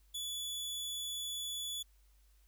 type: tone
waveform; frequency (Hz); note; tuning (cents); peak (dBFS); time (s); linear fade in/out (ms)
sawtooth; 3435; A7; -42; -35; 0.14-1.83; 10
effects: added 50 Hz sine -63 dBFS peak until 2.47 s + white hiss -74 dBFS RMS until 2.47 s